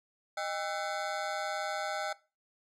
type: ring-modulated tone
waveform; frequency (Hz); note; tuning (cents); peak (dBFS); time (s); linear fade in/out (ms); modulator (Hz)
25% pulse; 709; F5; +26; -26; 0.37-2.13; 5; 89.1
effects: noise-tail reverb RT60 0.3 s tail -19 dB re dry + low-pass 7000 Hz 12 dB/octave